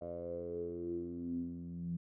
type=tone with low-pass filter sweep; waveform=10% pulse; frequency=86.1 Hz; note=F2; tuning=24 cents flat; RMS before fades=-41 dBFS; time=0.01-1.97 s; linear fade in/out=10 ms; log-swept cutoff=640 to 170 Hz; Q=9.6; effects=none